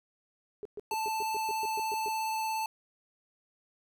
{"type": "tone bursts", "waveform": "sine", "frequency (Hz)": 415.3, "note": "G#4", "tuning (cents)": 0, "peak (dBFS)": -36, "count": 11, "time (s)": [0.63, 2.083], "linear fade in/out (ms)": 0, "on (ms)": 23, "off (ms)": 120}
{"type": "tone with vibrato", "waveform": "square", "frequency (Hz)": 880, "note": "A5", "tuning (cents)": 0, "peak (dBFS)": -31, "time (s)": [0.91, 2.66], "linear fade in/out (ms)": 2, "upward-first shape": "sine", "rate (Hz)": 17, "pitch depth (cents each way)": 10}
{"effects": []}